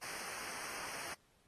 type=noise with comb filter; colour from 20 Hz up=pink; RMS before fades=-45 dBFS; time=0.01-1.15 s; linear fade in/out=20 ms; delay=0.27 ms; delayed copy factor=-0.95; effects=pink hiss -72 dBFS RMS until 1.47 s + AAC 32 kbps